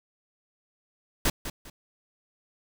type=noise with echo; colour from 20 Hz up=pink; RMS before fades=-23 dBFS; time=1.25-1.3 s; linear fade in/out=5 ms; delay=200 ms; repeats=2; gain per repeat=-11 dB; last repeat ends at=1.7 s; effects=none